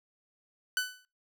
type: tone with exponential decay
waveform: sawtooth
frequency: 1500 Hz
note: F#6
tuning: 23 cents sharp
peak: -21 dBFS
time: 0.77-1.05 s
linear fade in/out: 1 ms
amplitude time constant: 60 ms
effects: noise-tail reverb RT60 0.3 s tail -26 dB re dry